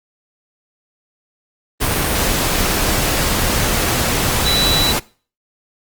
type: tone in noise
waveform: sine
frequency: 3951 Hz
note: B7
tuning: in tune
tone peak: -15 dBFS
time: 4.45-4.93 s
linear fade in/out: 20 ms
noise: pink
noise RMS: -17 dBFS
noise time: 1.8-5 s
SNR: -1 dB
effects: noise-tail reverb RT60 0.4 s tail -22 dB re dry + Opus 32 kbps